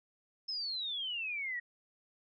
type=exponential sweep; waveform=sine; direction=down; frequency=5274 to 1877 Hz; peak=-35 dBFS; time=0.48-1.6 s; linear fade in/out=10 ms; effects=none